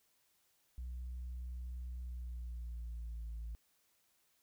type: tone with pitch glide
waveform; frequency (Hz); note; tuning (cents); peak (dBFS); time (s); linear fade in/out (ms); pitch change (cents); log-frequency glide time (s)
sine; 61.74 to 55.97; B1 to A1; 0 to +30; -39; 0.78-3.55; 0; -170; 2-3.36
effects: tanh soft clip ceiling -39 dBFS + white hiss -75 dBFS RMS until 4.42 s